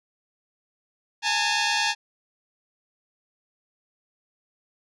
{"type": "tone pair together", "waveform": "10% pulse", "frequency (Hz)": [833.3, 902], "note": ["G#5", "A5"], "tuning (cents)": [6, 43], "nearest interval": "minor second", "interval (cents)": 137, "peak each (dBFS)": -16, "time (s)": [1.22, 1.95], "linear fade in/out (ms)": 50, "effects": ["resampled to 22050 Hz"]}